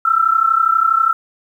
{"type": "tone pair together", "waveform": "sine", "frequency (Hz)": [1316.7, 1349], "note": ["E6", "E6"], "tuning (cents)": [-2, 40], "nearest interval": "unison", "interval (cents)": 42, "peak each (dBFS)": -14, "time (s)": [0.05, 1.13], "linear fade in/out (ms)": 5, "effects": ["8-bit"]}